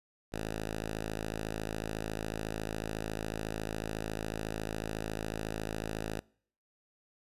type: tone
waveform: 5% pulse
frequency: 54 Hz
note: A1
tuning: 32 cents flat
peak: -24 dBFS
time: 0.32-6.2 s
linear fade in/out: 10 ms
effects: noise-tail reverb RT60 0.6 s tail -26 dB re dry + resampled to 32000 Hz